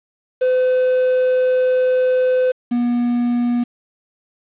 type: tone pair in turn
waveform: triangle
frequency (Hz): 509 / 241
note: C5 / B3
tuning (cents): -48 / -42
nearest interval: octave + minor second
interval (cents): 1294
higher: first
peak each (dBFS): -11 / -13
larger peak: first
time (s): 0.41-2.52 / 2.71-3.64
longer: first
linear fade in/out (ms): 10
effects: resampled to 8000 Hz + 7-bit